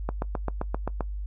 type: click train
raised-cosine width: 1 ms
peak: -14 dBFS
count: 8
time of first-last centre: 0.09-1.007 s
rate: 7.63 Hz
effects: noise-tail reverb RT60 0.1 s tail -21 dB re dry + added 50 Hz sine -30 dBFS peak until 1.26 s